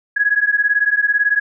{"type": "beating tone pair", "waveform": "sine", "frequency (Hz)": [1661.2, 1679.2], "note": ["G#6", "G#6"], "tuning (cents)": [0, 19], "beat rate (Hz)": 18, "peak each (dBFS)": -16, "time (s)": [0.16, 1.4], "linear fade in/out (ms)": 10, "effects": []}